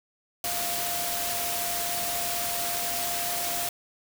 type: tone in noise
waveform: sine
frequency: 697 Hz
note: F5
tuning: 4 cents flat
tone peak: -34 dBFS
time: 0.44-3.69 s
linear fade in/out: 2 ms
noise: white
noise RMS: -30 dBFS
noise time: 0.44-3.69 s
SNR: -7 dB
effects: none